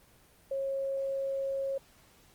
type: tone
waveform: sine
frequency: 544 Hz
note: C#5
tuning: 33 cents flat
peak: -30 dBFS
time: 0.51-1.78 s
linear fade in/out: 5 ms
effects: pink hiss -61 dBFS RMS until 2.34 s + Opus 24 kbps

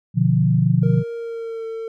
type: chord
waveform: sine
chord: B diminished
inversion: none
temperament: equal with one note detuned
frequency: 123.47 / 148.28 / 174.61 Hz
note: B2 / D3 / F3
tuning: 0 / +17 / 0 cents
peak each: -18 dBFS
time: 0.14-1.04 s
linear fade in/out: 50 ms
type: tone with pitch glide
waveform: triangle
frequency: 466.2 to 450.6 Hz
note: A#4 to A4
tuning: 0 to +41 cents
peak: -24 dBFS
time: 0.83-1.88 s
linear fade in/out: 2 ms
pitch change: -59 cents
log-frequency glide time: 1.14-1.66 s
effects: none

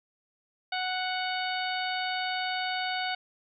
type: harmonic tone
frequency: 740 Hz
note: F#5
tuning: in tune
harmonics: 1 / 2 / 3 / 4 / 5 / 6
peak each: -32 / -35 / -37 / -38 / -39 / -40 dBFS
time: 0.72-3.15 s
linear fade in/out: 5 ms
effects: none

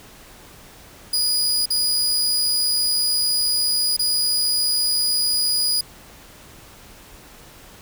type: tone with dropouts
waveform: sawtooth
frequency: 4913 Hz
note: D#8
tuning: 23 cents flat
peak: -15 dBFS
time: 1.13-5.81 s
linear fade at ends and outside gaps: 5 ms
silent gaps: 1.658-1.703 / 3.967-3.992 s
effects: pink hiss -45 dBFS RMS until 7.81 s

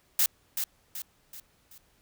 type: noise with echo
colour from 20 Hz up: blue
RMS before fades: -23 dBFS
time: 0.19-0.26 s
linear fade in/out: 2 ms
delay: 380 ms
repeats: 4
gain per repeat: -7 dB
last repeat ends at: 1.78 s
effects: pink hiss -66 dBFS RMS until 2.01 s

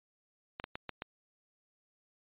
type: clicks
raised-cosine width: 0.3 ms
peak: -22 dBFS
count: 5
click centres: 0.599 / 0.641 / 0.755 / 0.893 / 1.021 s
effects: resampled to 8000 Hz

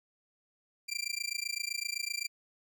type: tone with amplitude modulation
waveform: 20% pulse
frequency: 2366 Hz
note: D7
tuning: 12 cents sharp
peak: -25 dBFS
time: 0.88-2.28 s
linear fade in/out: 20 ms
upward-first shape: sine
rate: 27.8 Hz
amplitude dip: 100%
effects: none

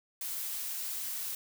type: noise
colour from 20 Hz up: blue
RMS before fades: -37 dBFS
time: 0.21-1.35 s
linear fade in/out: 2 ms
effects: none

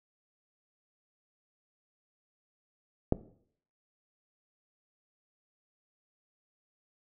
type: click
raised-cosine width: 2 ms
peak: -10 dBFS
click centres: 3.124 s
effects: noise-tail reverb RT60 0.6 s tail -17 dB re dry

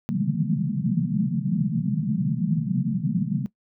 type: band-pass noise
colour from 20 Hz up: pink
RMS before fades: -24 dBFS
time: 0.09-3.46 s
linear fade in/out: 0 ms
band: 130 to 230 Hz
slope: 96 dB/octave
effects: noise-tail reverb RT60 0.1 s tail -19 dB re dry

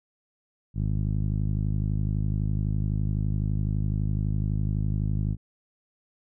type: tone with low-pass filter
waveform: 10% pulse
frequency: 51.91 Hz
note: G#1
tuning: in tune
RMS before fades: -26 dBFS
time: 0.74-5.37 s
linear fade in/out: 50 ms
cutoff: 140 Hz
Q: 1.2
effects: none

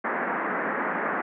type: band-pass noise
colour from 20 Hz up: white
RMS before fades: -28 dBFS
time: 0.04-1.22 s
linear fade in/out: 10 ms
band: 180 to 1900 Hz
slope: 48 dB/octave
effects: none

